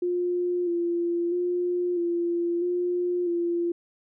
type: tone with vibrato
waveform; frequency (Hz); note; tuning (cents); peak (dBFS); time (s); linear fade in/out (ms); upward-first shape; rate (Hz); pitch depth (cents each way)
sine; 349.2; F4; 0; -23; 0.02-3.72; 5; square; 0.77; 27
effects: none